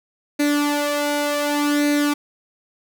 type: tone with flanger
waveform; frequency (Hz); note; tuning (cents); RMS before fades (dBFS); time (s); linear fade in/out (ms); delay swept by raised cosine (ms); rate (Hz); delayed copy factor
sawtooth; 291.8; D4; -11; -20; 0.39-2.14; 10; 0.47 to 2.07; 0.67; +0.65
effects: none